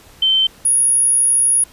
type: tone pair in turn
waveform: sine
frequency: 3096 / 10414 Hz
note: G7 / E9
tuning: -22 / -22 cents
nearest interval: octave + major sixth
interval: 2100 cents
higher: second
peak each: -11 dBFS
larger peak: neither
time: 0.22-0.47 / 0.65-1.64 s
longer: second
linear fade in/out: 5 ms
effects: pink hiss -45 dBFS RMS until 1.72 s + resampled to 32000 Hz